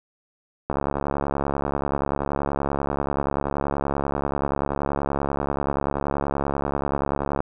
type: click train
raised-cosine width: 1 ms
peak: -10 dBFS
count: 473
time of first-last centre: 0.7-7.405 s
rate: 70.4 Hz
effects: none